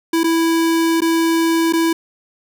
square tone with dropouts, 329.6 Hz, E4, in tune, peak -14 dBFS, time 0.13-1.93 s, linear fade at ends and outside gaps 5 ms, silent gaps 0.234-0.241 / 1.006-1.018 / 1.726-1.734 s, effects none

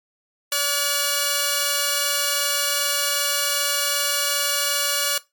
5% pulse tone pair together, 572 / 1441.3 Hz, D5 / F#6, -46 / -46 cents, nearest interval octave + major third, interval 1600 cents, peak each -11 dBFS, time 0.52-5.18 s, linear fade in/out 2 ms, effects noise-tail reverb RT60 0.2 s tail -19 dB re dry + MP3 96 kbps

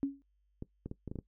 sine tone with exponential decay, 277.2 Hz, C#4, in tune, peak -25 dBFS, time 0.03-0.22 s, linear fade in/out 0 ms, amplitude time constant 41 ms
clicks, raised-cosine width 3 ms, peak -27 dBFS, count 7, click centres 0.624 / 0.86 / 0.914 / 1.077 / 1.115 / 1.157 / 1.188 s
effects noise-tail reverb RT60 0.1 s tail -18 dB re dry + added 50 Hz sine -70 dBFS peak until 1.27 s

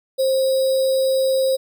sine tone with sample-and-hold, 529 Hz, C5, 19 cents sharp, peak -15 dBFS, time 0.18-1.57 s, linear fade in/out 20 ms, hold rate 4410 Hz, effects none

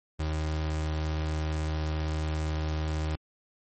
35% pulse tone, 77.78 Hz, D#2, in tune, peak -26 dBFS, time 0.19-3.16 s, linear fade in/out 10 ms, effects MP3 32 kbps

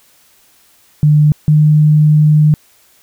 sine tone pair in turn, 150 / 151.92 Hz, D3 / D#3, +37 / -41 cents, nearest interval unison, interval 22 cents, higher second, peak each -5 dBFS, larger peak neither, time 1.03-1.32 / 1.48-2.54 s, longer second, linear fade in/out 0 ms, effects white hiss -50 dBFS RMS until 3.02 s

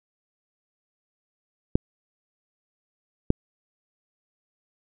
clicks, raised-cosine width 3 ms, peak -5 dBFS, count 2, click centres 1.755 / 3.304 s, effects none

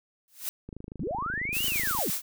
blue noise with exponential growth, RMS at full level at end -29 dBFS, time 0.28-0.49 s, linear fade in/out 0 ms, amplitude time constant 45 ms
click train, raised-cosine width 3 ms, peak -27 dBFS, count 35, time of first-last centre 0.69-1.988 s, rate 26.2 Hz
sine linear two-way sweep, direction up then down, 124.2 to 3057 to 124.2 Hz, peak -29 dBFS, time 1-2.1 s, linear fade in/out 0 ms, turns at 1.66 s
blue noise with tremolo, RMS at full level -29 dBFS, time 1.52-2.22 s, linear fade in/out 50 ms, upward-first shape sine, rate 8.7 Hz, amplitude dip 35%
effects none

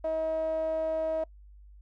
sawtooth tone with band-pass filter, 318.7 Hz, D#4, 42 cents sharp, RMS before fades -30 dBFS, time 0.04-1.24 s, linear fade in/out 5 ms, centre 660 Hz, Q 7.3, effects noise-tail reverb RT60 0.1 s tail -25 dB re dry + added 50 Hz sine -49 dBFS peak until 1.81 s

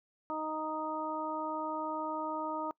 harmonic tone, 311.1 Hz, D#4, in tune, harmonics 1 / 2 / 3 / 4, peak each -40 / -40 / -37 / -40 dBFS, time 0.3-2.71 s, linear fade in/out 0 ms, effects noise-tail reverb RT60 0.1 s tail -24 dB re dry

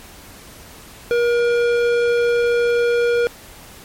sine tone with tanh clipping, 476.1 Hz, A#4, 37 cents sharp, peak -16 dBFS, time 1.11-3.27 s, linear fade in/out 0 ms, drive 15 dB, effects pink hiss -41 dBFS RMS until 3.84 s + MP3 64 kbps

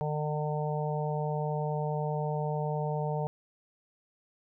harmonic tone, 150.8 Hz, D3, 46 cents sharp, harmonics 1 / 3 / 4 / 5 / 6, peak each -31 / -36 / -37 / -38 / -39 dBFS, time 0.01-3.27 s, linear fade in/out 0 ms, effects none

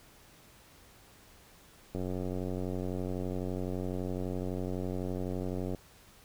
click train, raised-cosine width 2 ms, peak -23 dBFS, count 350, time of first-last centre 1.95-5.748 s, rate 91.9 Hz, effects pink hiss -58 dBFS RMS until 6.24 s

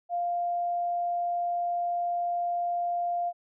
sine tone, 698.5 Hz, F5, in tune, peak -26 dBFS, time 0.09-3.33 s, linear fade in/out 50 ms, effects none

